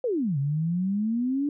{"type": "exponential two-way sweep", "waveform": "sine", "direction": "down then up", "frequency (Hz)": [532, 135.3, 295.2], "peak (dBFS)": -23, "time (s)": [0.04, 1.49], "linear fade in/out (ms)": 2, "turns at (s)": 0.38, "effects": []}